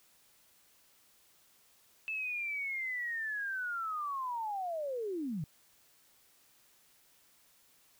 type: linear sweep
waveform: sine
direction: down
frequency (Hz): 2637 to 138.59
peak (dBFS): -34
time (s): 2.08-5.44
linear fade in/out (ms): 0
effects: white hiss -66 dBFS RMS until 7.99 s